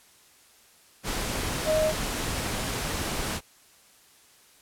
sine tone in noise, 624 Hz, D#5, 5 cents sharp, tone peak -21 dBFS, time 1.65-1.93 s, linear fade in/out 50 ms, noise pink, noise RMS -30 dBFS, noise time 1.03-3.41 s, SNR +6 dB, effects white hiss -57 dBFS RMS until 4.61 s + low-pass 12000 Hz 12 dB/octave

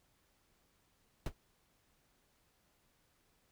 brown noise with exponential decay, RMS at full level -28 dBFS, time 1.26-1.34 s, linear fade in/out 2 ms, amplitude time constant 16 ms, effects pink hiss -74 dBFS RMS until 3.51 s

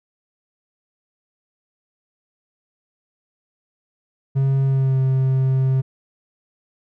triangle tone with pitch glide, 135.5 to 132.1 Hz, C#3 to C3, -39 to +17 cents, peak -13 dBFS, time 4.35-5.82 s, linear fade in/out 20 ms, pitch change -44 cents, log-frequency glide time 4.64-4.99 s, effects none

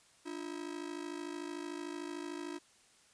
45% pulse ring-modulated tone, 322.3 Hz, E4, 39 cents flat, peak -37 dBFS, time 0.25-2.59 s, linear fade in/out 20 ms, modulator 26.7 Hz, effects white hiss -65 dBFS RMS until 3.13 s + resampled to 22050 Hz

